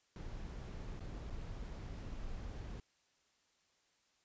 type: noise with dropouts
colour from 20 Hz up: brown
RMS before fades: -45 dBFS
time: 0.16-2.8 s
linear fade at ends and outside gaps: 1 ms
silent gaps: 0.995-1.005 / 1.3-1.304 s
effects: white hiss -75 dBFS RMS until 4.24 s + resampled to 16000 Hz